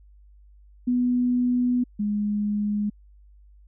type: tone pair in turn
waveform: sine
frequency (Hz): 246.9 / 207.6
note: B3 / G#3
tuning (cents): 0 / 0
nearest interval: minor third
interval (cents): 300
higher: first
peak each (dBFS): -19 / -22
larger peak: first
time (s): 0.87-1.84 / 1.99-2.9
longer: first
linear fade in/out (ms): 10
effects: added 50 Hz sine -49 dBFS peak until 3.67 s